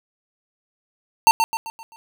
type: tone with echo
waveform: square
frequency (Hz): 904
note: A5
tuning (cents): +47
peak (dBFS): -9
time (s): 1.27-1.31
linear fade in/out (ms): 0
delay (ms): 130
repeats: 5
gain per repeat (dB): -7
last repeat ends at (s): 1.96
effects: none